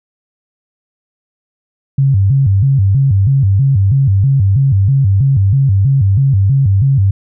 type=tone with vibrato; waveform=sine; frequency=115.7 Hz; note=A#2; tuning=13 cents flat; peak=-7 dBFS; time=1.98-7.11 s; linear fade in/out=5 ms; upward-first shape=square; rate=3.1 Hz; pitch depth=290 cents each way; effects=none